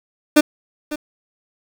30% pulse tone with echo, 300 Hz, D4, 37 cents sharp, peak -5 dBFS, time 0.36-0.41 s, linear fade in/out 10 ms, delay 550 ms, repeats 1, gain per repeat -15 dB, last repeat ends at 0.96 s, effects 7-bit

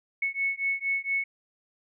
sine beating tone pair, 2203 / 2207.3 Hz, C#7 / C#7, -11 / -8 cents, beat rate 4.3 Hz, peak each -29 dBFS, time 0.22-1.24 s, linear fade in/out 5 ms, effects none

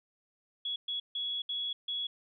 sine tone bursts at uneven times, 3361 Hz, G#7, 20 cents sharp, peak -32 dBFS, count 5, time 0.65-0.76 / 0.88-1 / 1.15-1.42 / 1.49-1.73 / 1.88-2.07 s, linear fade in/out 5 ms, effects none

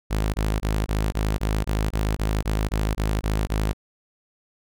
sawtooth tone bursts, 52.8 Hz, G#1, 29 cents sharp, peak -17 dBFS, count 14, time 0.1-3.733 s, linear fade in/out 20 ms, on 240 ms, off 21 ms, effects none

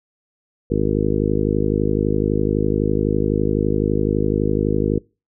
harmonic tone, 51.91 Hz, G#1, in tune, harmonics 1 / 2 / 3 / 4 / 5 / 6 / 7 / 8 / 9, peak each -25 / -25 / -25 / -25 / -25 / -25 / -25 / -25 / -25 dBFS, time 0.7-4.99 s, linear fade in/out 10 ms, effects noise-tail reverb RT60 0.3 s tail -26 dB re dry

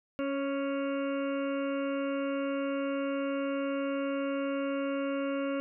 harmonic tone with a mistuned harmonic, 278 Hz, C#4, 5 cents sharp, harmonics 1 / 2 / 4 / 5 / 6 / 7 / 8 / 9 / 10, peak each -32 / -33 / -43 / -43 / -53 / -56 / -49 / -56 / -47 dBFS, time 0.19-5.6 s, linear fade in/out 0 ms, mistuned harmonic 2, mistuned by -18 cents, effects none

